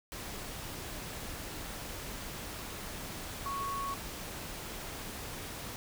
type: tone in noise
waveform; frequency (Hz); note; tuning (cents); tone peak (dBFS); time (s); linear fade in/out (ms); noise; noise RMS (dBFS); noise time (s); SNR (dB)
sine; 1108.7; C#6; 0; -34; 3.46-3.94; 0; pink; -42; 0.12-5.76; +5
effects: none